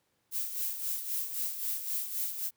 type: noise with tremolo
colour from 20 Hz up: violet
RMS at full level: -32 dBFS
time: 0.31-2.51 s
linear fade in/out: 50 ms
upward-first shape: sine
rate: 3.8 Hz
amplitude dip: 60%
effects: pink hiss -75 dBFS RMS until 2.56 s + high-pass 100 Hz 12 dB/octave